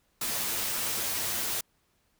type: noise with comb filter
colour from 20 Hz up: white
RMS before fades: -31 dBFS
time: 0.21-1.61 s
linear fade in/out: 5 ms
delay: 8.9 ms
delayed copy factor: +0.55
effects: pink hiss -71 dBFS RMS until 2.19 s